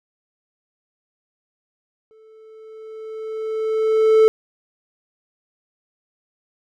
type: tone with exponential growth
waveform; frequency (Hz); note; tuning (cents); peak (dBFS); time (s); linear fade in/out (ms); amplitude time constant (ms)
triangle; 439.1; A4; -4; -6; 2.11-4.28; 0; 470
effects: none